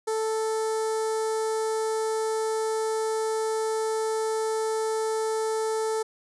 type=tone with notch filter; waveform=sawtooth; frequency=440 Hz; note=A4; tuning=in tune; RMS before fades=-27 dBFS; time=0.07-6.03 s; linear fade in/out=10 ms; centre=2700 Hz; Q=0.55; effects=resampled to 24000 Hz